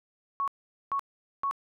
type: tone bursts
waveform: sine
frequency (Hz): 1108.7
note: C#6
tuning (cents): 0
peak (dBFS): -26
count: 3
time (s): 0.4-1.511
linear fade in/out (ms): 0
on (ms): 77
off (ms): 440
effects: none